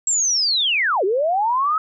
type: linear two-way sweep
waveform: sine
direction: down then up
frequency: 7660 to 357.4 to 1299 Hz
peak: -16 dBFS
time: 0.07-1.78 s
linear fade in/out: 2 ms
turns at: 1.04 s
effects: none